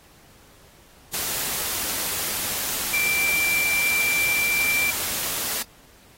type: tone in noise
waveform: sine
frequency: 2349 Hz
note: D7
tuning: in tune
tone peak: -20 dBFS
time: 2.93-4.91 s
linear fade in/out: 10 ms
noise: white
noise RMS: -27 dBFS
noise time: 1.13-5.63 s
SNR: +4 dB
effects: pink hiss -53 dBFS RMS until 6.17 s + AAC 48 kbps